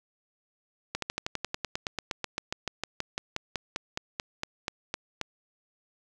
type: slowing click train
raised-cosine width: 0.2 ms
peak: -13 dBFS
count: 29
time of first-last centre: 0.95-5.213 s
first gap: 73 ms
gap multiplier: 1.05
effects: none